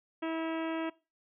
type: harmonic tone with a mistuned harmonic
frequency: 324.5 Hz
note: E4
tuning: 27 cents flat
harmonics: 1 / 2 / 3 / 4 / 5 / 6 / 7 / 8 / 9 / 10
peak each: -33 / -39 / -43 / -45 / -47 / -49 / -50 / -51 / -52 / -53 dBFS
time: 0.22-0.9 s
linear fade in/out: 10 ms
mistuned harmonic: 9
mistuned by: -67 cents
effects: noise-tail reverb RT60 0.3 s tail -22 dB re dry